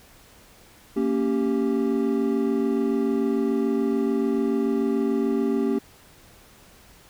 triangle chord, G diminished, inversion first, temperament equal with one note detuned, 230.3 / 277.2 / 392 Hz, Bb3 / Db4 / G4, -21 / 0 / 0 cents, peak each -23 dBFS, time 0.96-5.79 s, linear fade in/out 10 ms, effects pink hiss -52 dBFS RMS until 7.09 s

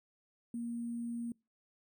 sine tone with sample-and-hold, 235.3 Hz, A#3, 16 cents sharp, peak -36 dBFS, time 0.54-1.32 s, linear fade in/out 2 ms, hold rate 8820 Hz, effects noise-tail reverb RT60 0.3 s tail -26 dB re dry

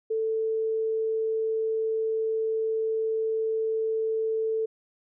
sine tone, 442.9 Hz, A4, 11 cents sharp, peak -24 dBFS, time 0.1-4.66 s, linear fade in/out 10 ms, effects none

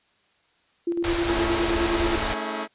sine tone with tremolo, 341.9 Hz, F4, 37 cents flat, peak -21 dBFS, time 0.87-2.16 s, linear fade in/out 5 ms, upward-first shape square, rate 9.6 Hz, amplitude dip 50%
pink band-stop noise, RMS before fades -27 dBFS, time 1.04-2.34 s, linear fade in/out 2 ms, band 110 to 440 Hz, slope 24 dB/octave
10% pulse chord, A major seventh, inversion none, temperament equal with one note detuned, 220 / 277.2 / 321.5 / 415.3 Hz, A3 / C#4 / E4 / G#4, 0 / 0 / -43 / 0 cents, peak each -23 / -27 / -24 / -28 dBFS, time 1.25-2.68 s, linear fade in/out 50 ms
effects white hiss -64 dBFS RMS until 2.74 s + resampled to 8000 Hz

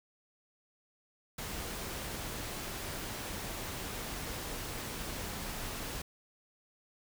pink noise, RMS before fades -40 dBFS, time 1.38-6.02 s, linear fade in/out 5 ms, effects none

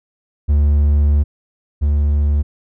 triangle tone pair in turn, 73 / 73 Hz, D2 / D2, -10 / -10 cents, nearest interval unison, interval 0 cents, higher neither, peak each -8 / -10 dBFS, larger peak first, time 0.48-1.24 / 1.81-2.43 s, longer first, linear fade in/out 20 ms, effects none

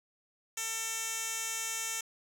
10% pulse tone with band-pass filter, 450 Hz, A4, 39 cents sharp, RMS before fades -36 dBFS, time 0.57-2.01 s, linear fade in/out 5 ms, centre 8000 Hz, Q 1.4, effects none

